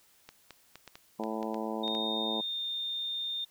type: clicks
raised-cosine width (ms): 0.2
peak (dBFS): -28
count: 10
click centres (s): 0.29 / 0.507 / 0.756 / 0.877 / 0.955 / 1.237 / 1.429 / 1.544 / 1.879 / 1.95
type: harmonic tone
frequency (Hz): 110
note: A2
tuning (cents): 0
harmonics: 2 / 3 / 4 / 5 / 6 / 7 / 8 / 9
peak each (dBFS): -37 / -39 / -40 / -41 / -42 / -42 / -43 / -44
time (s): 1.19-2.41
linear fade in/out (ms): 5
type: tone with pitch glide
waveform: sine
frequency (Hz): 3683 to 3632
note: A#7 to A#7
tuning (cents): -22 to -46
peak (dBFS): -32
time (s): 1.83-3.45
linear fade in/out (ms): 10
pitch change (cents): -24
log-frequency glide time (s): 2-2.62
effects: white hiss -64 dBFS RMS until 3.5 s